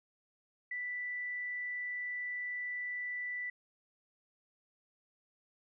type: tone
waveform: sine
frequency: 1975.5 Hz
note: B6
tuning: in tune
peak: -36 dBFS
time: 0.71-3.5 s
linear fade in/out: 5 ms
effects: none